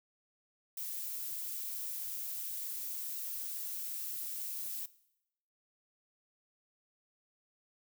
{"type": "noise", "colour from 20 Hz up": "violet", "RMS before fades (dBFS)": -40, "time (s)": [0.77, 4.86], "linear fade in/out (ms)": 5, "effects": ["noise-tail reverb RT60 0.8 s tail -19 dB re dry"]}